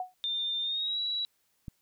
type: tone with exponential decay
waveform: sine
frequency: 736 Hz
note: F#5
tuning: 9 cents flat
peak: -28 dBFS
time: 0-0.14 s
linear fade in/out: 2 ms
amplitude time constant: 30 ms
type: tone with pitch glide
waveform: sine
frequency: 3604 to 3908 Hz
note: A7 to B7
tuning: +41 to -19 cents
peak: -29 dBFS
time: 0.24-1.25 s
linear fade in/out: 0 ms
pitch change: +140 cents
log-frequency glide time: 0.62-0.99 s
type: click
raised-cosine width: 5 ms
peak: -27 dBFS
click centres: 1.682 s
effects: white hiss -73 dBFS RMS until 1.81 s